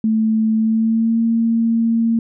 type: tone with pitch glide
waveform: sine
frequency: 220 to 228.7 Hz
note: A3 to A#3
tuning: 0 to -33 cents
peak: -13 dBFS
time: 0.04-2.19 s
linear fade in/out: 2 ms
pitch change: +67 cents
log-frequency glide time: 0.56-1.2 s
effects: none